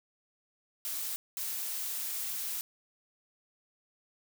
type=noise bursts at uneven times; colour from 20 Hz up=blue; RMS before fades=-36 dBFS; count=2; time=0.85-1.16 / 1.37-2.61 s; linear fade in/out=0 ms; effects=none